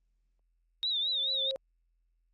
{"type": "tone with vibrato", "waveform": "sine", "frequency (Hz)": 3729, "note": "A#7", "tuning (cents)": 0, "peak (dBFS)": -28, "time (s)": [0.83, 1.51], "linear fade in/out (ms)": 0, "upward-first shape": "triangle", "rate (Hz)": 4.6, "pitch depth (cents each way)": 130}
{"type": "tone with exponential growth", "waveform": "sine", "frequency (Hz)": 535, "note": "C5", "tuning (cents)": 38, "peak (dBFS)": -32, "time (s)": [0.87, 1.56], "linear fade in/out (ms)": 0, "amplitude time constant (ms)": 150}
{"effects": ["added 42 Hz sine -70 dBFS peak until 2.33 s", "Opus 32 kbps"]}